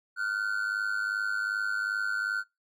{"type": "ring-modulated tone", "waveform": "triangle", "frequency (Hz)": 1458, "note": "F#6", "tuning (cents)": -26, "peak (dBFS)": -23, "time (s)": [0.16, 2.44], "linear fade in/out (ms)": 50, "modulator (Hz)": 51.3, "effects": ["noise-tail reverb RT60 0.2 s tail -23 dB re dry"]}